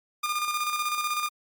sawtooth tone with tremolo, 1210 Hz, D#6, 49 cents flat, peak -21 dBFS, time 0.23-1.29 s, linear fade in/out 10 ms, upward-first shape square, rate 16 Hz, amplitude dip 45%, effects Opus 48 kbps

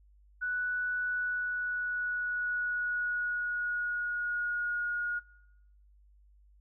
sine tone with pitch glide, 1480 to 1438.7 Hz, F#6 to F#6, 0 to -49 cents, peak -30 dBFS, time 0.41-5.2 s, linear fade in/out 20 ms, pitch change -49 cents, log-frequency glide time 0.97-4.85 s, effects noise-tail reverb RT60 0.8 s tail -21 dB re dry + added 50 Hz sine -58 dBFS peak until 6.6 s

